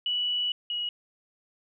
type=tone pair in turn; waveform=sine; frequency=2948 / 2907 Hz; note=F#7 / F#7; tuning=-7 / -31 cents; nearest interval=unison; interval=24 cents; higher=first; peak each=-25 / -28 dBFS; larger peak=first; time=0.06-0.52 / 0.7-0.89 s; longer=first; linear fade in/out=2 ms; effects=none